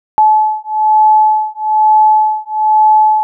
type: beating tone pair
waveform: sine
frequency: 860 / 861.1 Hz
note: A5 / A5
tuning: -40 / -38 cents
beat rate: 1.1 Hz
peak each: -10 dBFS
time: 0.18-3.23 s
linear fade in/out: 0 ms
effects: none